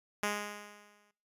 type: tone with exponential decay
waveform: 5% pulse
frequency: 207.1 Hz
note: G#3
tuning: 5 cents flat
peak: -18 dBFS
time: 0.23-1.11 s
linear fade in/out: 2 ms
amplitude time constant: 190 ms
effects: noise-tail reverb RT60 0.4 s tail -18 dB re dry + resampled to 32000 Hz